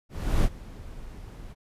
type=noise with ADSR envelope; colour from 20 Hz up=brown; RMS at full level=-21 dBFS; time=0.09-1.55 s; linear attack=350 ms; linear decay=49 ms; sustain=-20 dB; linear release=34 ms; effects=resampled to 32000 Hz